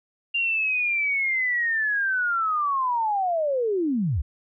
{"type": "linear sweep", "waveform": "sine", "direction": "down", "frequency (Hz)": [2794, 56.2], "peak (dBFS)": -21, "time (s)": [0.34, 4.22], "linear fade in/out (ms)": 10, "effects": []}